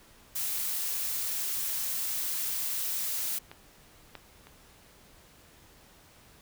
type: noise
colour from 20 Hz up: blue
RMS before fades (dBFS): -32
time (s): 0.35-3.39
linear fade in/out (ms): 10
type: clicks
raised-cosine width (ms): 0.3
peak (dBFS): -28 / -25 / -33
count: 3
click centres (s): 3.515 / 4.153 / 4.47
effects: pink hiss -57 dBFS RMS until 6.41 s